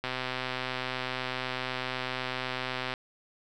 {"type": "click train", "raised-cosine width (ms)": 0.3, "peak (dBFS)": -16, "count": 372, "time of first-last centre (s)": [0.04, 2.938], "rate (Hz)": 128, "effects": []}